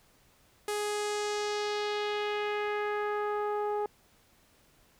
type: tone with low-pass filter sweep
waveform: sawtooth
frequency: 416.6 Hz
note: G#4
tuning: 5 cents sharp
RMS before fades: -32 dBFS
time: 0.68-3.86 s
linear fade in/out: 2 ms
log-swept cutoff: 11000 to 850 Hz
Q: 1.6
effects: pink hiss -64 dBFS RMS until 4.99 s